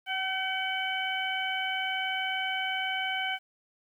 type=harmonic tone with a mistuned harmonic; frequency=757 Hz; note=F#5; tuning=39 cents sharp; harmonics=1 / 2 / 3 / 4; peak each=-34 / -34 / -34 / -34 dBFS; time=0.06-3.39 s; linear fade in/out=50 ms; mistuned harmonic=2; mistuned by=+18 cents; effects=10-bit